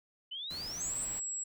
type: exponential sweep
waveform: sine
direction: up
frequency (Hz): 2960 to 9010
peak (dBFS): -38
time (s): 0.31-1.05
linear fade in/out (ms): 10
type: noise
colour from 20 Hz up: pink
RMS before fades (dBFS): -48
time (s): 0.5-1.2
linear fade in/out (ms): 10
type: tone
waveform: sine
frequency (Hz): 7700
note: B8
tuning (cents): -45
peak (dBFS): -35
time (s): 0.8-1.44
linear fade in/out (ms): 10
effects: none